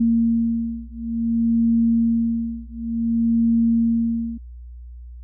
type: beating tone pair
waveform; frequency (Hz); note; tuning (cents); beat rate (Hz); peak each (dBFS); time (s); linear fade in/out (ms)
sine; 230 / 230.56; A#3 / A#3; -23 / -19; 0.56; -20; 0-4.38; 10
effects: added 60 Hz sine -35 dBFS peak until 5.23 s